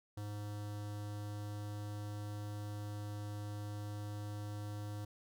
square tone with notch filter, 103.83 Hz, G#2, in tune, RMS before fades -43 dBFS, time 0.17-5.05 s, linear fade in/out 5 ms, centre 2300 Hz, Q 1.7, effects none

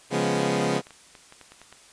15% pulse chord, C# dominant seventh, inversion none, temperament equal, 138.59 / 174.61 / 207.7 / 246.9 Hz, C#3 / E#3 / G#3 / B3, 0 / 0 / 0 / 0 cents, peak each -22 dBFS, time 0.1-0.82 s, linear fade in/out 50 ms
clicks, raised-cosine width 0.3 ms, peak -29 dBFS, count 9, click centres 0.787 / 0.869 / 0.907 / 1.152 / 1.324 / 1.413 / 1.52 / 1.616 / 1.726 s
effects white hiss -52 dBFS RMS until 1.92 s + resampled to 22050 Hz

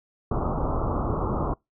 pink low-pass noise, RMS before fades -26 dBFS, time 0.31-1.54 s, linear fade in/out 5 ms, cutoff 1300 Hz, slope 96 dB/octave, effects noise-tail reverb RT60 0.2 s tail -26 dB re dry

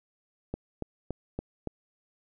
click train, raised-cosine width 2 ms, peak -19 dBFS, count 5, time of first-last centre 0.54-1.673 s, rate 3.53 Hz, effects none

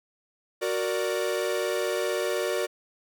45% pulse chord, Gb augmented, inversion none, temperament equal, 370 / 466.2 / 587.3 Hz, Gb4 / Bb4 / D5, 0 / 0 / 0 cents, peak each -30 dBFS, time 0.61-2.67 s, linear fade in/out 20 ms, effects none

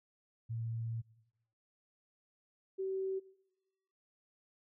sine tone pair in turn, 114.4 / 382.6 Hz, A#2 / G4, -32 / -42 cents, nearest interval octave + major sixth, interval 2090 cents, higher second, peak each -36 / -34 dBFS, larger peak second, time 0.49-1.02 / 2.78-3.2 s, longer first, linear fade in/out 20 ms, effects noise-tail reverb RT60 1.0 s tail -21 dB re dry

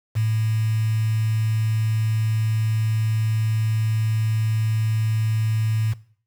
sine tone with quantisation, 110 Hz, A2, in tune, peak -18 dBFS, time 0.15-5.94 s, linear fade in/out 20 ms, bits 6, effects noise-tail reverb RT60 0.5 s tail -19 dB re dry

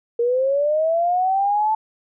sine linear sweep, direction up, 464.9 to 880 Hz, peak -16 dBFS, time 0.19-1.75 s, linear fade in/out 5 ms, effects none

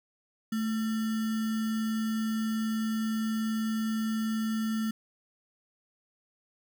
sine tone with sample-and-hold, 220.3 Hz, A3, 2 cents sharp, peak -27 dBFS, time 0.52-4.91 s, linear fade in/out 5 ms, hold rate 1575 Hz, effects none

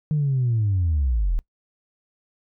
sine linear sweep, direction down, 154.9 to 35.65 Hz, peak -17 dBFS, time 0.11-1.39 s, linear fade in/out 0 ms, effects noise-tail reverb RT60 0.1 s tail -23 dB re dry + tanh soft clip ceiling -15 dBFS

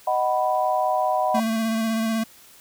sine chord, B major, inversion first, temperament equal with one note detuned, 622.3 / 747.3 / 987.8 Hz, D#5 / F#5 / B5, 0 / +17 / 0 cents, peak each -24 / -22 / -25 dBFS, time 0.07-1.4 s, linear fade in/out 5 ms
square tone with vibrato, 223.7 Hz, A3, 29 cents sharp, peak -22 dBFS, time 1.34-2.24 s, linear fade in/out 10 ms, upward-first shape square, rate 16 Hz, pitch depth 17 cents each way
effects white hiss -50 dBFS RMS until 2.6 s

